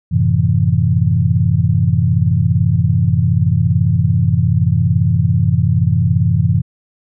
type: chord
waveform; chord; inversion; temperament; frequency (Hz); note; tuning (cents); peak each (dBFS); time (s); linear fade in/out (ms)
sine; F# half-diminished seventh; none; equal; 92.5 / 110 / 130.81 / 164.81; F#2 / A2 / C3 / E3; 0 / 0 / 0 / 0; -16; 0.11-6.62; 20
effects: none